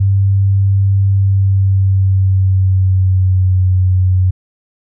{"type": "tone with pitch glide", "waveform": "sine", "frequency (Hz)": [98, 92.5], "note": ["G2", "F#2"], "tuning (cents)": [0, 0], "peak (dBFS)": -8, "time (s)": [0, 4.31], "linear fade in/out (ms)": 10, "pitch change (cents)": -100, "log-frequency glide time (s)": [1.09, 3.66], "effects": []}